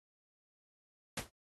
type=noise with exponential decay; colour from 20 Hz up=pink; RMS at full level=-32 dBFS; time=1.17-1.3 s; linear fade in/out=5 ms; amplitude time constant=28 ms; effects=high-pass 60 Hz 12 dB/octave + AAC 32 kbps